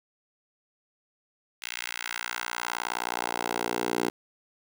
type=tone with high-pass filter sweep; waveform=10% pulse; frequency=59.3 Hz; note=A#1; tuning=30 cents sharp; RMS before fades=-32 dBFS; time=1.62-4.1 s; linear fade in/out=5 ms; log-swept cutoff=2400 to 360 Hz; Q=1.4; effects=none